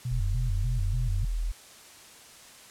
sine tone with vibrato, 108.2 Hz, A2, 29 cents flat, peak -28 dBFS, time 0.05-1.25 s, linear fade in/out 5 ms, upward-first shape square, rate 3.4 Hz, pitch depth 230 cents each way
sine tone, 41.15 Hz, E1, 2 cents flat, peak -26 dBFS, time 0.11-1.52 s, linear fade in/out 10 ms
effects white hiss -50 dBFS RMS until 2.7 s + low-pass 10000 Hz 12 dB/octave

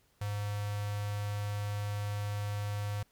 square tone with notch filter, 103.1 Hz, G#2, 12 cents flat, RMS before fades -35 dBFS, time 0.21-3.03 s, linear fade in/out 5 ms, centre 300 Hz, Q 1.8, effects pink hiss -70 dBFS RMS until 3.11 s

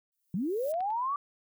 violet noise with exponential growth, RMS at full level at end -45 dBFS, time 0.12-0.72 s, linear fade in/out 0 ms, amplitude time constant 130 ms
sine linear sweep, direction up, 159.6 to 1172 Hz, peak -28 dBFS, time 0.34-1.16 s, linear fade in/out 2 ms
clicks, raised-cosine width 0.3 ms, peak -37 / -32 / -40 dBFS, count 3, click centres 0.74 / 0.806 / 0.904 s
effects none

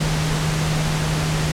sine tone in noise, 155.56 Hz, D#3, in tune, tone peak -20 dBFS, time 0-1.52 s, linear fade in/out 10 ms, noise pink, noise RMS -24 dBFS, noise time 0-1.52 s, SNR +1 dB, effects low-pass 8000 Hz 12 dB/octave

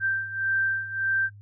sine beating tone pair, 1567 / 1568.7 Hz, G6 / G6, -1 / +1 cents, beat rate 1.7 Hz, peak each -29 / -25 dBFS, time 0-1.3 s, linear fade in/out 50 ms, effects noise-tail reverb RT60 0.1 s tail -22 dB re dry + added 102 Hz sine -44 dBFS peak until 1.41 s

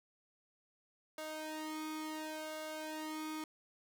sawtooth tone with flanger, 311.1 Hz, D#4, in tune, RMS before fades -43 dBFS, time 1.18-3.44 s, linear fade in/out 2 ms, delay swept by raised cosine 1.8 to 2.35 ms, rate 0.71 Hz, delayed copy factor +0.9, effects none

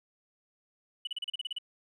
sine tone bursts, 2960 Hz, F#7, in tune, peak -30 dBFS, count 10, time 1.05-1.585 s, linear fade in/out 5 ms, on 22 ms, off 35 ms, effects tanh soft clip ceiling -30 dBFS + 12-bit

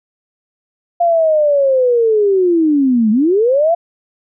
sine linear two-way sweep, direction down then up, 698 to 207.5 to 698 Hz, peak -9 dBFS, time 1-3.75 s, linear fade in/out 10 ms, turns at 3.11 s, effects none

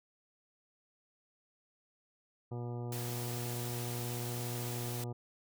harmonic tone, 120.5 Hz, B2, 42 cents flat, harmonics 1 / 2 / 3 / 4 / 5 / 6 / 7 / 8 / 10, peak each -38 / -47 / -46 / -49 / -56 / -52 / -56 / -58 / -61 dBFS, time 2.51-5.13 s, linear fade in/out 10 ms
white noise, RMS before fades -44 dBFS, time 2.92-5.04 s, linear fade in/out 2 ms
effects none

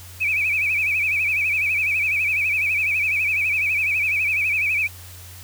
sine tone with vibrato, 2425 Hz, D#7, 45 cents flat, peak -18 dBFS, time 0.2-4.88 s, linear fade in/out 20 ms, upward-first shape sine, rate 12 Hz, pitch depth 120 cents each way, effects added 90 Hz sine -40 dBFS peak until 5.43 s + white hiss -43 dBFS RMS until 5.43 s

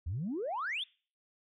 sine exponential sweep, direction up, 73.42 to 3706 Hz, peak -32 dBFS, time 0.06-0.84 s, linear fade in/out 10 ms, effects noise-tail reverb RT60 0.4 s tail -24 dB re dry + tanh soft clip ceiling -29 dBFS

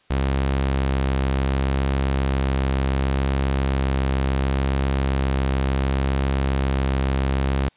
sawtooth tone with vibrato, 67.2 Hz, C2, 47 cents sharp, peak -15 dBFS, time 0.1-7.69 s, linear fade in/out 10 ms, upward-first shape triangle, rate 0.69 Hz, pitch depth 13 cents each way, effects white hiss -59 dBFS RMS until 7.76 s + resampled to 8000 Hz

